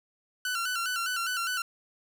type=tone with vibrato; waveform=sawtooth; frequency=1431 Hz; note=F6; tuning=42 cents sharp; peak=-25 dBFS; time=0.45-1.62 s; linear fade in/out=2 ms; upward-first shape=square; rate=4.9 Hz; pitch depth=76 cents each way; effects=none